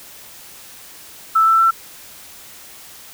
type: tone with pitch steps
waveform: sine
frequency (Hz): 1318.5 / 1330 / 1341.5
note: E6 / E6 / E6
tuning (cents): 0 / +15 / +30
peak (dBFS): -10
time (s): 1.35-1.71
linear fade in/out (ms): 10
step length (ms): 120
effects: white hiss -40 dBFS RMS until 3.13 s